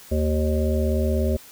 harmonic tone, 76.7 Hz, D#2, 24 cents flat, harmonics 1 / 3 / 5 / 7 / 8, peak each -21 / -26 / -28 / -29 / -30 dBFS, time 0.11-1.37 s, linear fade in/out 10 ms, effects white hiss -46 dBFS RMS until 1.51 s

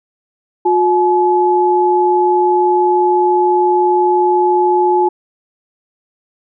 sine tone pair together, 359.4 / 854.2 Hz, F4 / G#5, +50 / +48 cents, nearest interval octave + minor third, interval 1498 cents, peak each -12 dBFS, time 0.65-5.09 s, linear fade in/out 10 ms, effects none

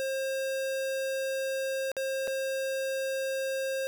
square tone with dropouts, 534 Hz, C5, 35 cents sharp, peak -30 dBFS, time 0-3.87 s, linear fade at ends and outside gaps 0 ms, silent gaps 1.917-1.967 / 2.274-2.279 s, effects none

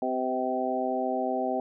harmonic tone with a mistuned harmonic, 128.7 Hz, C3, 28 cents flat, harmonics 2 / 3 / 4 / 5 / 6, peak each -32 / -34 / -34 / -31 / -31 dBFS, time 0.02-1.6 s, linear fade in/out 2 ms, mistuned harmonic 4, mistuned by -16 cents, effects none

